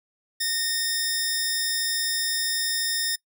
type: tone pair together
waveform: 15% pulse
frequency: 1836 / 5193 Hz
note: A#6 / E8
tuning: -27 / -27 cents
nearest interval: octave + tritone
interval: 1800 cents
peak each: -21 dBFS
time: 0.4-3.16 s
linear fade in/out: 10 ms
effects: noise-tail reverb RT60 0.1 s tail -23 dB re dry